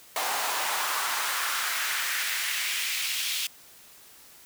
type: noise with high-pass filter sweep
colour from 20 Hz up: pink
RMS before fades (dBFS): -29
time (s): 0.16-3.47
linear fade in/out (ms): 2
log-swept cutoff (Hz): 740 to 3100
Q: 1.8
effects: white hiss -52 dBFS RMS until 4.45 s